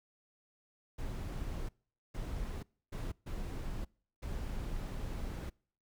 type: noise bursts at uneven times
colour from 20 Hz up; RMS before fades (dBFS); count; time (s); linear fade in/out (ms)
brown; -39; 5; 0.98-1.69 / 2.14-2.63 / 2.92-3.12 / 3.26-3.85 / 4.22-5.5; 10
effects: noise-tail reverb RT60 0.5 s tail -26 dB re dry